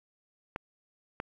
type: clicks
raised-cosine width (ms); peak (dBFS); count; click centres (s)
0.5; -19; 2; 0.561 / 1.201
effects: 9-bit